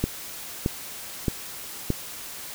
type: click train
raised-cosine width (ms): 3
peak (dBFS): -9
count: 4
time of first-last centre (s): 0.04-1.903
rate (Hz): 1.61
effects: white hiss -38 dBFS RMS until 2.54 s